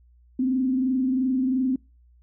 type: tone with frequency modulation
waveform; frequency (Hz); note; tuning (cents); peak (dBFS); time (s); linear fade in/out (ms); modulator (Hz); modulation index
sine; 259.2; C4; -16; -20; 0.39-1.76; 5; 22.9; 0.49
effects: noise-tail reverb RT60 0.3 s tail -26 dB re dry + added 60 Hz sine -53 dBFS peak until 2.22 s